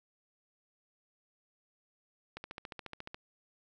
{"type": "click train", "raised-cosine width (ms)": 0.3, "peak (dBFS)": -26, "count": 12, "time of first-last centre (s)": [2.37, 3.145], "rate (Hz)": 14.2, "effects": []}